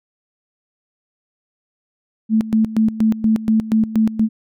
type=tone with tremolo; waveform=sine; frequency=220 Hz; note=A3; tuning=in tune; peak=-11 dBFS; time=2.29-4.29 s; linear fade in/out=50 ms; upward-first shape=square; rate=4.2 Hz; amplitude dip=80%; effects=none